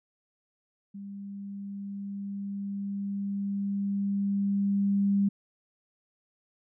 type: tone with level ramp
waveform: sine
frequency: 199.4 Hz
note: G3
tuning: 30 cents sharp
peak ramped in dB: -38 to -21 dBFS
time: 0.94-5.29 s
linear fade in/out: 10 ms
effects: none